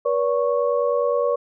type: tone cluster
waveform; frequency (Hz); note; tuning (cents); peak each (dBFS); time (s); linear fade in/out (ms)
sine; 482.3 / 572 / 1105; B4 / D5 / C#6; -41 / -46 / -6; -21 / -21 / -27; 0.05-1.36; 10
effects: none